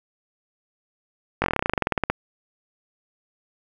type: slowing click train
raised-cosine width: 0.5 ms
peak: -5 dBFS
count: 19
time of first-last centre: 1.42-2.1 s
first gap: 20 ms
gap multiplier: 1.07
effects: 7-bit